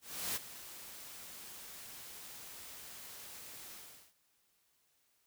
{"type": "noise with ADSR envelope", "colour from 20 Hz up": "white", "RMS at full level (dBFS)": -36, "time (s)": [0.01, 4.14], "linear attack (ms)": 350, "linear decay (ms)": 21, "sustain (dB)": -14, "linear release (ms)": 410, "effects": ["white hiss -75 dBFS RMS until 5.26 s"]}